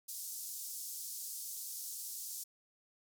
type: band-pass noise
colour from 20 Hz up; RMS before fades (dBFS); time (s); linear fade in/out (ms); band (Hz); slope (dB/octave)
white; -44; 0.08-2.44; 10; 5200 to 15000; 24
effects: none